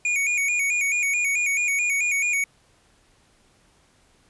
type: tone with vibrato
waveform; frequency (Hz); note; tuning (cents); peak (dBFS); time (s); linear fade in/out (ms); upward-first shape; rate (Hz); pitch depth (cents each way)
square; 2332; D7; -13; -21; 0.05-2.44; 2; square; 4.6; 75
effects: pink hiss -60 dBFS RMS until 4.29 s + resampled to 24000 Hz